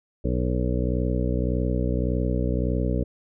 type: harmonic tone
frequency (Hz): 61.74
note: B1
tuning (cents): 0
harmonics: 1 / 2 / 3 / 4 / 5 / 7 / 8 / 9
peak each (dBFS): -25 / -28 / -30 / -31 / -32 / -33 / -34 / -35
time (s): 0.24-3.04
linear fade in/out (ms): 10
effects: none